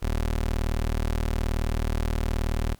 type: tone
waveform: 25% pulse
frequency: 38.89 Hz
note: D#1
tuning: in tune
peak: -20 dBFS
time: 0.02-2.75 s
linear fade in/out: 10 ms
effects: pink hiss -59 dBFS RMS until 2.79 s